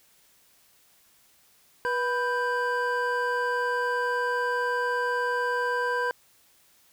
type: tone cluster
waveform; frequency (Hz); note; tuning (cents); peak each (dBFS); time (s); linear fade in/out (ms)
triangle; 487.1 / 991 / 1571; B4 / B5 / G6; -24 / +6 / +3; -27; 1.85-6.11; 0
effects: white hiss -61 dBFS RMS until 6.92 s